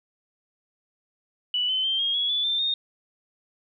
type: tone with pitch steps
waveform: sine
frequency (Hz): 2960 / 3054 / 3151 / 3250 / 3353 / 3460 / 3569 / 3682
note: F#7 / G7 / G7 / G#7 / G#7 / A7 / A7 / A#7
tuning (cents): 0 / -46 / +8 / -38 / +16 / -30 / +24 / -22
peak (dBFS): -22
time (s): 1.54-2.74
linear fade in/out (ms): 2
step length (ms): 150
effects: none